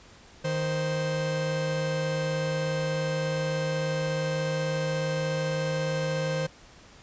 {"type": "tone pair together", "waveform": "45% pulse", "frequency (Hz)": [155.58, 523.3], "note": ["D#3", "C5"], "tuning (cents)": [0, 0], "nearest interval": "octave + major sixth", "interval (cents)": 2100, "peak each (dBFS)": [-29, -29], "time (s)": [0.44, 6.47], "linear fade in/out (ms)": 10, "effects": ["pink hiss -52 dBFS RMS until 7.02 s", "resampled to 16000 Hz"]}